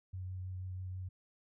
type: tone with vibrato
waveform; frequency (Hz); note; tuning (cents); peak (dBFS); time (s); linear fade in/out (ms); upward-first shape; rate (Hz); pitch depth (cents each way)
sine; 92.5; F#2; 0; -39; 0.13-1.09; 10; triangle; 6.2; 16
effects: none